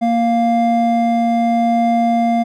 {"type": "tone pair together", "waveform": "triangle", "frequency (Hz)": [233.1, 698.5], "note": ["A#3", "F5"], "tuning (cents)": [0, 0], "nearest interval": "octave + perfect fifth", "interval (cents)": 1900, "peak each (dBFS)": -13, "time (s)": [0.01, 2.44], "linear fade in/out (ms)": 20, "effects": []}